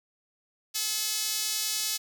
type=tone with high-pass filter; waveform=sawtooth; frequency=429.8 Hz; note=A4; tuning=41 cents flat; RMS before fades=-30 dBFS; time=0.74-1.98 s; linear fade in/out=20 ms; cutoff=4800 Hz; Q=1.1; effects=none